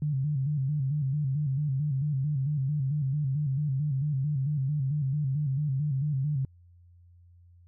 sine tone with vibrato, 141.3 Hz, C#3, 34 cents sharp, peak -25 dBFS, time 0.02-6.45 s, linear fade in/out 2 ms, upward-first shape square, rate 4.5 Hz, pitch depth 100 cents each way, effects added 87 Hz sine -53 dBFS peak until 7.67 s

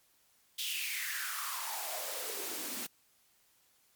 white noise with high-pass filter sweep, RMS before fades -38 dBFS, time 0.58-2.87 s, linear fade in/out 10 ms, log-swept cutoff 3300 to 220 Hz, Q 5.6, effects white hiss -69 dBFS RMS until 3.95 s + MP3 96 kbps

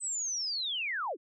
sine linear sweep, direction down, 8200 to 261.6 Hz, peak -31 dBFS, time 0-1.17 s, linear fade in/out 50 ms, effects none

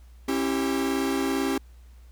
45% pulse chord, C# diminished, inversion none, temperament equal with one note detuned, 271.6 / 329.6 / 392 Hz, C#4 / E4 / G4, -35 / 0 / 0 cents, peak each -26 / -31 / -29 dBFS, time 0.28-1.58 s, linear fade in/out 5 ms, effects added 60 Hz sine -46 dBFS peak until 2.11 s + pink hiss -63 dBFS RMS until 2.11 s

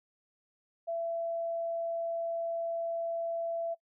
sine tone, 670 Hz, E5, 28 cents sharp, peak -31 dBFS, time 0.87-3.75 s, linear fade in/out 20 ms, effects noise-tail reverb RT60 0.1 s tail -22 dB re dry

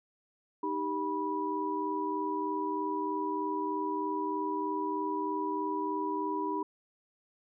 sine tone cluster, 309.9 / 393.1 / 979 Hz, D#4 / G4 / B5, -7 / +5 / -15 cents, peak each -35 / -36 / -33 dBFS, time 0.63-6.63 s, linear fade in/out 5 ms, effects none

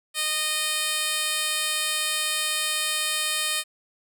10% pulse tone with band-pass filter, 616 Hz, D#5, 17 cents flat, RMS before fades -26 dBFS, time 0.14-3.64 s, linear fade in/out 50 ms, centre 8500 Hz, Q 0.63, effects 9-bit

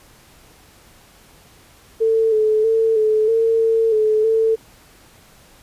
sine tone with pitch steps, 447.4 / 431.8 / 448.1 / 432.1 / 452.8 / 450.2 / 431.3 / 446.1 Hz, A4 / A4 / A4 / A4 / A4 / A4 / A4 / A4, +29 / -33 / +32 / -31 / +50 / +40 / -35 / +24 cents, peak -13 dBFS, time 2-4.56 s, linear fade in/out 20 ms, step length 320 ms, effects pink hiss -49 dBFS RMS until 5.62 s + resampled to 32000 Hz

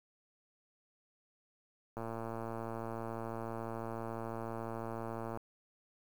click train, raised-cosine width 1 ms, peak -27 dBFS, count 389, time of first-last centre 1.97-5.374 s, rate 114 Hz, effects 9-bit

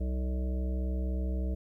harmonic tone, 63.4 Hz, B1, 46 cents sharp, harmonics 1 / 3 / 5 / 7 / 9 / 10, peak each -29 / -39 / -43 / -46 / -48 / -49 dBFS, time 0-1.55 s, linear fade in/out 10 ms, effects 12-bit

